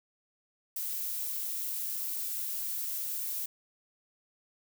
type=noise; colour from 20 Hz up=violet; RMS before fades=-35 dBFS; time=0.76-3.46 s; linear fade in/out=5 ms; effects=none